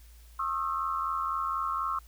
sine tone cluster, 1084 / 1247 / 1331 Hz, C#6 / D#6 / E6, -39 / +3 / +16 cents, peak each -31 / -35 / -33 dBFS, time 0.39-1.99 s, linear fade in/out 5 ms, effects added 57 Hz sine -50 dBFS peak until 2.07 s + white hiss -61 dBFS RMS until 2.07 s

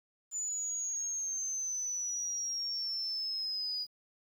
sine exponential sweep, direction down, 7040 to 4896 Hz, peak -33 dBFS, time 0.31-3.87 s, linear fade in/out 50 ms, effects 10-bit

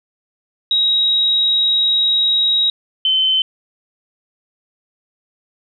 sine tone pair in turn, 3815 / 3067 Hz, A#7 / G7, +39 / -38 cents, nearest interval major third, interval 377 cents, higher first, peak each -12 dBFS, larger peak neither, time 0.71-2.7 / 3.05-3.42 s, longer first, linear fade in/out 2 ms, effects none

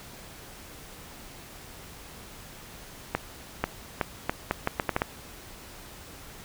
accelerating click train, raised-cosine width 0.5 ms, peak -9 dBFS, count 10, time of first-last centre 3.15-5.019 s, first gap 490 ms, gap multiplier 0.76, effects pink hiss -46 dBFS RMS until 6.44 s

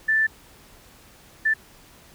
sine tone bursts at uneven times, 1764 Hz, A6, 4 cents sharp, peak -17 dBFS, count 2, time 0.08-0.27 / 1.45-1.54 s, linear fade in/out 10 ms, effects pink hiss -51 dBFS RMS until 2.14 s

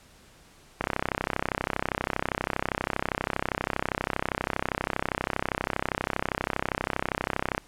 click train, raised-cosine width 0.5 ms, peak -10 dBFS, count 221, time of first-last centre 0.81-7.579 s, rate 32.5 Hz, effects pink hiss -55 dBFS RMS until 7.67 s + low-pass 11000 Hz 12 dB/octave

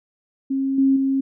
sine tone with level steps, 269.8 Hz, C#4, 47 cents flat, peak -19 / -13 / -17 dBFS, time 0.5-1.21 s, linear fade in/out 10 ms, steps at 0.78 / 0.96 s, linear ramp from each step 5 ms, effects none

